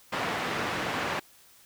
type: band-pass noise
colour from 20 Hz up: white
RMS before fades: -31 dBFS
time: 0.12-1.2 s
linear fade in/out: 10 ms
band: 110 to 1800 Hz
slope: 12 dB/octave
effects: white hiss -57 dBFS RMS until 1.65 s